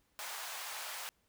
pink high-pass noise, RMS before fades -43 dBFS, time 0.19-1.09 s, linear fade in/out 0 ms, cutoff 730 Hz, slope 24 dB/octave, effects pink hiss -75 dBFS RMS until 1.28 s

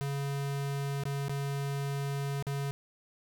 square tone with dropouts, 140 Hz, C#3, 18 cents sharp, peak -32 dBFS, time 0.01-2.71 s, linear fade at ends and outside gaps 0 ms, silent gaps 1.036-1.054 / 1.283-1.295 / 2.425-2.468 s, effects none

